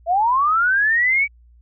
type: linear sweep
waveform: sine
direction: up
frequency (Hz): 650 to 2290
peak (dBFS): -14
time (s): 0.06-1.28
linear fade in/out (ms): 50
effects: added 59 Hz sine -47 dBFS peak until 1.61 s